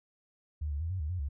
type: tone with pitch steps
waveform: sine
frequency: 75.4 / 72 / 82.4 / 93.7 / 75.1 / 90.5 / 70.2 Hz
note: D2 / D2 / E2 / F#2 / D2 / F#2 / C#2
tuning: +46 / -34 / 0 / +22 / +39 / -38 / +22 cents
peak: -31 dBFS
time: 0.61-1.289 s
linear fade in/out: 10 ms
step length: 97 ms
effects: none